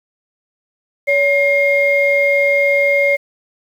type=tone pair together; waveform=sine; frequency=565 / 2132 Hz; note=C#5 / C7; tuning=+33 / +32 cents; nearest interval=octave + major seventh; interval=2299 cents; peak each=-13 dBFS; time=1.07-3.17 s; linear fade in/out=20 ms; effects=tanh soft clip ceiling -3 dBFS + 7-bit